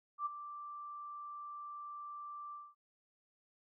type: tone with ADSR envelope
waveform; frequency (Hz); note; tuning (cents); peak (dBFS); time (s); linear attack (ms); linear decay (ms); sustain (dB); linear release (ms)
sine; 1174.7; D6; 0; -32; 0.18-2.75; 78; 19; -12; 220
effects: none